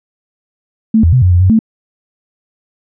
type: tone with pitch steps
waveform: sine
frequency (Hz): 221.3 / 83.3 / 127.3 / 91 / 88.2 / 93.4 / 222.3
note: A3 / E2 / C3 / F#2 / F2 / F#2 / A3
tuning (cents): +10 / +19 / -47 / -28 / +18 / +17 / +18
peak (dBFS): -5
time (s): 0.94-1.591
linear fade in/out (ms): 5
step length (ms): 93
effects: none